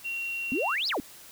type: tone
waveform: sine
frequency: 2744 Hz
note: F7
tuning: 31 cents flat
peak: -30 dBFS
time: 0.04-0.76 s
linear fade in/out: 20 ms
type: exponential two-way sweep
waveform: sine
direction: up then down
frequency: 231.9 to 5380 to 231.9 Hz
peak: -26 dBFS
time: 0.52-1 s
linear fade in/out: 0 ms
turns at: 0.88 s
effects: white hiss -49 dBFS RMS until 1.31 s